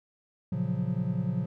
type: chord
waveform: triangle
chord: Gb major seventh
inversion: first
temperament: equal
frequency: 116.54 / 138.59 / 174.61 / 185 Hz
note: Bb2 / Db3 / F3 / Gb3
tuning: 0 / 0 / 0 / 0 cents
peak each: -32 / -31 / -29 / -31 dBFS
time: 0.52-1.46 s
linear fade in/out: 5 ms
effects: none